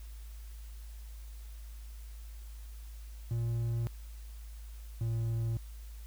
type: tone pair in turn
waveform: triangle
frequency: 116.54 / 114.34 Hz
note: A#2 / A#2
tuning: 0 / -33 cents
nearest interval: unison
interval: 33 cents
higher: first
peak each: -28 dBFS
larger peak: neither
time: 3.31-3.87 / 5.01-5.57 s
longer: neither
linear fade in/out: 0 ms
effects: added 54 Hz sine -43 dBFS peak until 6.06 s + white hiss -60 dBFS RMS until 6.06 s